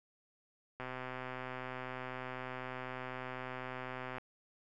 click train, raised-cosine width 0.5 ms, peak -27 dBFS, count 434, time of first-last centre 0.8-4.183 s, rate 128 Hz, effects none

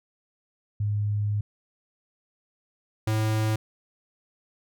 sine / square tone pair in turn, 103.83 / 109.06 Hz, G#2 / A2, 0 / -15 cents, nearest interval minor second, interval 85 cents, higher second, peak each -23 dBFS, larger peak neither, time 0.8-1.41 / 3.07-3.56 s, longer first, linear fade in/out 5 ms, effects none

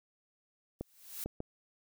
blue noise with exponential growth, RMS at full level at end -38 dBFS, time 0.79-1.24 s, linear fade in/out 1 ms, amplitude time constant 97 ms
clicks, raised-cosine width 2 ms, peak -24 dBFS, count 3, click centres 0.81 / 1.26 / 1.404 s
effects none

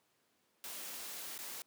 white noise with dropouts, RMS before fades -45 dBFS, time 0.64-1.62 s, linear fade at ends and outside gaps 1 ms, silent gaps 1.379-1.389 s, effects pink hiss -75 dBFS RMS until 1.66 s + high-pass 200 Hz 12 dB/octave

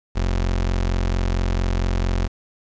30% pulse tone, 44.4 Hz, F1, 29 cents sharp, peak -16 dBFS, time 0.15-2.28 s, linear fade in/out 20 ms, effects resampled to 16000 Hz + 8-bit

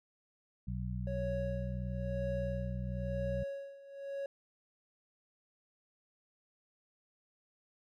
harmonic tone, 61.74 Hz, B1, in tune, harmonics 1 / 2 / 3, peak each -39 / -39 / -41 dBFS, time 0.67-3.44 s, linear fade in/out 10 ms
triangle tone with tremolo, 554.4 Hz, C#5, in tune, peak -33 dBFS, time 1.07-4.26 s, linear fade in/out 2 ms, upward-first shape sine, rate 1 Hz, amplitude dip 85%
effects none

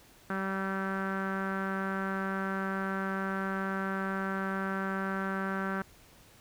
sawtooth tone with low-pass filter, 192.7 Hz, G3, 29 cents flat, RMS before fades -33 dBFS, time 0.3-5.82 s, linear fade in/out 2 ms, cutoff 1500 Hz, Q 5.2, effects pink hiss -58 dBFS RMS until 6.4 s

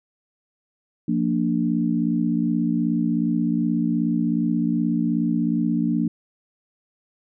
sine chord, Bb major, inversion second, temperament equal with one note detuned, 174.61 / 231.1 / 293.7 Hz, F3 / Bb3 / D4, 0 / -15 / 0 cents, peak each -24 / -22 / -24 dBFS, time 1.08-6.08 s, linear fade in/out 5 ms, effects none

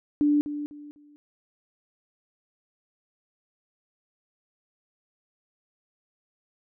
sine tone with echo, 293.7 Hz, D4, in tune, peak -18 dBFS, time 0.21-0.41 s, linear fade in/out 0 ms, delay 250 ms, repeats 3, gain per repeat -11 dB, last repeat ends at 1.16 s, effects none

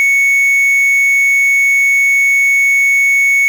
triangle tone with quantisation, 2217 Hz, C#7, in tune, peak -6 dBFS, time 0-3.48 s, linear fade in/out 0 ms, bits 5, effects none

